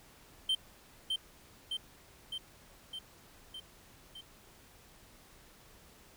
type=tone with echo; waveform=triangle; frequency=3121 Hz; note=G7; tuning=8 cents flat; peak=-26 dBFS; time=0.49-0.55 s; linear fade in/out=5 ms; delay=610 ms; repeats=6; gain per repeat=-3 dB; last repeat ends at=4.21 s; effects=pink hiss -59 dBFS RMS until 6.16 s